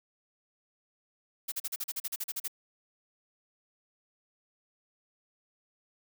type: noise bursts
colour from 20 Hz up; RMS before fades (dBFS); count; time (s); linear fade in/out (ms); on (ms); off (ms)
blue; -34; 13; 1.48-2.481; 10; 41; 39
effects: none